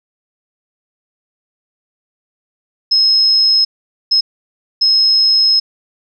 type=tone bursts at uneven times; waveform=sine; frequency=5160 Hz; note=E8; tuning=38 cents flat; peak=-8 dBFS; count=3; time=2.91-3.65 / 4.11-4.21 / 4.81-5.6 s; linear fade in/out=10 ms; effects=none